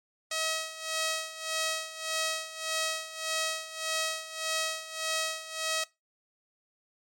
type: tone with tremolo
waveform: 5% pulse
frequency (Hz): 639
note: D#5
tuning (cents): +46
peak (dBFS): -16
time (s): 0.31-5.84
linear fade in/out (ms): 5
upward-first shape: sine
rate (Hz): 1.7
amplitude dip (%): 80
effects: noise-tail reverb RT60 0.2 s tail -20 dB re dry + MP3 64 kbps